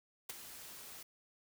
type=noise with ADSR envelope; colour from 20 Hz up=white; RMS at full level=-40 dBFS; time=0.29-1.03 s; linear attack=8 ms; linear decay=16 ms; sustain=-11 dB; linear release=4 ms; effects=none